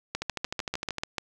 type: two click trains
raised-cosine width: 0.2 ms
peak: -14 / -12 dBFS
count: 11 / 8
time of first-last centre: 0.22-0.983 / 0.15-1.182 s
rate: 13.1 / 6.78 Hz
effects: none